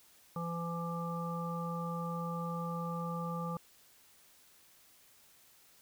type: harmonic tone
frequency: 169.1 Hz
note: E3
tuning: 44 cents sharp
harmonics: 1 / 3 / 5 / 7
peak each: -37 / -43 / -46 / -41 dBFS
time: 0.36-3.57 s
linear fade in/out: 2 ms
effects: white hiss -63 dBFS RMS until 5.81 s